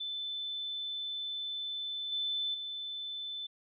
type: tone with level steps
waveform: sine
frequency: 3520 Hz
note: A7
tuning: in tune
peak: -35 / -31 / -37 dBFS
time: 0-3.47 s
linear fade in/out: 10 ms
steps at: 2.12 / 2.54 s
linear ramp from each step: 5 ms
effects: none